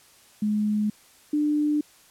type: tone pair in turn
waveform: sine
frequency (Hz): 210.7 / 298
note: G#3 / D4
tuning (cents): +25 / +25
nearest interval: tritone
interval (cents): 600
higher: second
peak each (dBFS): -21 / -20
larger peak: second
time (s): 0.42-0.9 / 1.33-1.81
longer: neither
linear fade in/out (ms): 5
effects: white hiss -55 dBFS RMS until 2.1 s + low-pass 12000 Hz 12 dB/octave